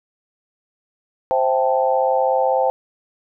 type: chord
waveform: sine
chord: A minor seventh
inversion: first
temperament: equal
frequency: 523.3 / 659.3 / 784 / 880 Hz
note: C5 / E5 / G5 / A5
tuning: 0 / 0 / 0 / 0 cents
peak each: -18 / -23 / -20 / -23 dBFS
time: 1.31-2.7 s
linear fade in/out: 0 ms
effects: none